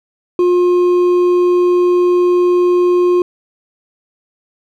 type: tone with hard clipping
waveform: triangle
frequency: 356.1 Hz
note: F4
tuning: 34 cents sharp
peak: -10 dBFS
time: 0.39-3.22 s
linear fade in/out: 2 ms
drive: 8 dB
effects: none